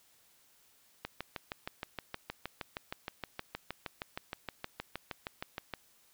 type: click train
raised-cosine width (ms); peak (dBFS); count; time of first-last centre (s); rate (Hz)
0.3; -21; 31; 1.05-5.737; 6.4
effects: white hiss -66 dBFS RMS until 6.13 s